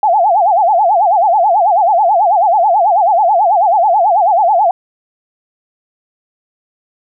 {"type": "tone with vibrato", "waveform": "sine", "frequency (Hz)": 765, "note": "G5", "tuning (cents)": -42, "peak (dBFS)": -7, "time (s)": [0.03, 4.71], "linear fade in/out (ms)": 2, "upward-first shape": "sine", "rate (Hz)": 9.2, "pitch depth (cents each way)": 230, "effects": []}